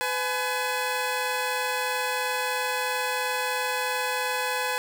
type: tone pair together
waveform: 15% pulse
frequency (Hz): 503 / 846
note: B4 / G#5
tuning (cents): +32 / +32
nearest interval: major sixth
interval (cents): 900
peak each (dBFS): -22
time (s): 0.01-4.78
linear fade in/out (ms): 0
effects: none